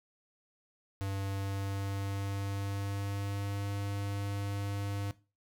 square tone with pitch glide, 98 to 100.41 Hz, G2 to G2, 0 to +42 cents, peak -34 dBFS, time 1.01-5.11 s, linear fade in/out 0 ms, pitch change +42 cents, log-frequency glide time 1.17-3.7 s, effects noise-tail reverb RT60 0.3 s tail -18 dB re dry

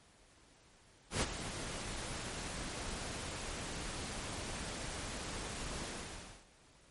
pink noise with ADSR envelope, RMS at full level -32 dBFS, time 1.1-6.47 s, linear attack 120 ms, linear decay 31 ms, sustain -10 dB, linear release 600 ms, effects pink hiss -64 dBFS RMS until 6.9 s + MP3 48 kbps

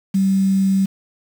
sine tone with quantisation, 193.2 Hz, G3, 25 cents flat, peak -13 dBFS, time 0.14-0.86 s, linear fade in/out 10 ms, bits 6, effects none

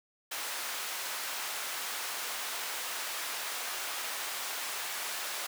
pink high-pass noise, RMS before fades -37 dBFS, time 0.31-5.47 s, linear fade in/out 10 ms, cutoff 920 Hz, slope 12 dB/octave, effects none

